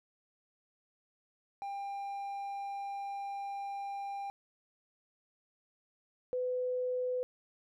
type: tone pair in turn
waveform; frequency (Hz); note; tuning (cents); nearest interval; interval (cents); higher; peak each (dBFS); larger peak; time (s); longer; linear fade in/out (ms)
triangle / sine; 797 / 502.1; G5 / B4; +28 / +29; minor sixth; 799; first; -35 / -31; second; 1.62-4.3 / 6.33-7.23; first; 0
effects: none